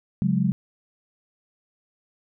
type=chord; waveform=sine; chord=C# suspended fourth; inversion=none; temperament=equal with one note detuned; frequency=138.59 / 182.24 / 207.7 Hz; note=C#3 / F#3 / G#3; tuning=0 / -26 / 0 cents; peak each=-25 / -22 / -24 dBFS; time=0.22-0.52 s; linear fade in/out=0 ms; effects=none